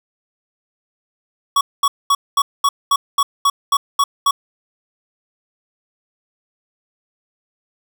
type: tone bursts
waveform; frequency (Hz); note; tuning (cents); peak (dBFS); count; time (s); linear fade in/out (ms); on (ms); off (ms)
square; 1122; C#6; +21; -12; 11; 1.56-4.31; 5; 50; 220
effects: none